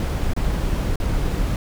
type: noise with dropouts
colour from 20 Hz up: brown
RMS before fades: -21 dBFS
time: 0-1.56 s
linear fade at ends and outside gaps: 1 ms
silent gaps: 0.335-0.364 / 0.958-1 s
effects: none